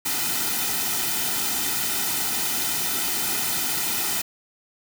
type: noise with comb filter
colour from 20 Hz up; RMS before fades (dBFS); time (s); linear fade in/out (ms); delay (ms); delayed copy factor
white; -25; 0.05-4.22; 10; 1.8; -0.75
effects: none